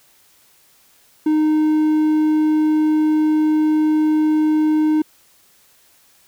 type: tone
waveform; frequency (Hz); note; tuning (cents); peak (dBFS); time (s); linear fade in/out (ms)
triangle; 308.4; D#4; -15; -11; 1.26-5.02; 5
effects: white hiss -54 dBFS RMS until 6.27 s